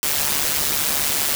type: noise with amplitude modulation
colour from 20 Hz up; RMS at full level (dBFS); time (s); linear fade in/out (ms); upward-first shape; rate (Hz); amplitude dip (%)
white; -18; 0.03-1.35; 0; sine; 145; 65
effects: none